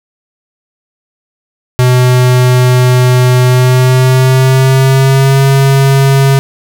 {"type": "tone with pitch glide", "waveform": "square", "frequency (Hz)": [125.8, 136.4], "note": ["B2", "C#3"], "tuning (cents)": [32, -28], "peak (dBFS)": -5, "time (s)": [1.79, 6.39], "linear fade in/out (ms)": 0, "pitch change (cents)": 140, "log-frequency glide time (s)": [3.45, 5.43], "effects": []}